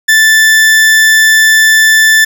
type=tone; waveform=40% pulse; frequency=1760 Hz; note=A6; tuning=in tune; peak=-3 dBFS; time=0.08-2.25 s; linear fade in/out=10 ms; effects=none